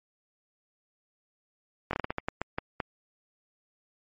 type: slowing click train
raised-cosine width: 0.5 ms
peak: -14 dBFS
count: 11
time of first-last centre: 1.91-2.802 s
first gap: 22 ms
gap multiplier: 1.29
effects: MP3 32 kbps